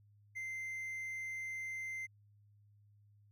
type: tone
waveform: triangle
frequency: 2081 Hz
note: C7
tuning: 10 cents flat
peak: -38 dBFS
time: 0.35-2.07 s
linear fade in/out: 20 ms
effects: added 103 Hz sine -63 dBFS peak until 3.31 s